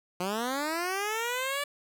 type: linear sweep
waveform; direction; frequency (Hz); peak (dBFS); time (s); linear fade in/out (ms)
10% pulse; up; 174.4 to 581; -21; 0.2-1.64; 5
effects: none